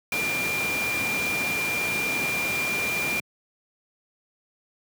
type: tone in noise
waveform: sine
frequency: 2389 Hz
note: D7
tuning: 29 cents sharp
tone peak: -25 dBFS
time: 0.12-3.2 s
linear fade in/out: 2 ms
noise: pink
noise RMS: -30 dBFS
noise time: 0.12-3.2 s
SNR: +2 dB
effects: high-pass 150 Hz 12 dB/octave